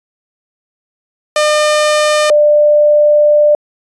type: tone pair in turn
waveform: sawtooth / sine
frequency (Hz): 604 / 594.7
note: D5 / D5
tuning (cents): +48 / +22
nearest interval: unison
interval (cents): 26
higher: first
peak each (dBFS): -5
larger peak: neither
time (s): 1.36-2.3 / 2.3-3.55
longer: second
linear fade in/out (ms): 2
effects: resampled to 22050 Hz